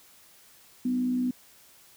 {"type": "tone with frequency modulation", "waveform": "sine", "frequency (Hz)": 250.6, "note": "B3", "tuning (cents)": 25, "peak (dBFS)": -24, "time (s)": [0.85, 1.31], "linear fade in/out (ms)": 5, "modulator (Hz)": 58.2, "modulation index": 0.32, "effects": ["white hiss -56 dBFS RMS until 1.96 s"]}